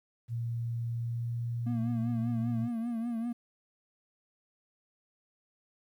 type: tone with pitch glide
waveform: sine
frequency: 117.1 to 118.12 Hz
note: A#2 to A#2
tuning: +8 to +23 cents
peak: -31 dBFS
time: 0.28-2.69 s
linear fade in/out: 50 ms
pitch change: +15 cents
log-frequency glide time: 0.95-1.37 s
type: tone with vibrato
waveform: triangle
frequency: 232.5 Hz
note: A#3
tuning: 4 cents flat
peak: -29 dBFS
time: 1.66-3.33 s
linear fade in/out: 10 ms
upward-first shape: triangle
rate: 5.1 Hz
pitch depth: 79 cents each way
effects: 11-bit